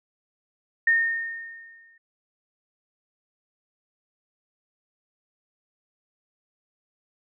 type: tone with exponential decay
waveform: sine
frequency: 1833 Hz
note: A#6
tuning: 30 cents flat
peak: -15 dBFS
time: 0.87-1.98 s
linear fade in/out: 5 ms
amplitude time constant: 240 ms
effects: none